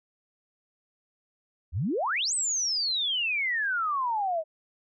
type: exponential two-way sweep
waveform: sine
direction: up then down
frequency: 69.1 to 8372 to 616 Hz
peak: -25 dBFS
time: 1.72-4.44 s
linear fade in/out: 50 ms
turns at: 2.34 s
effects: none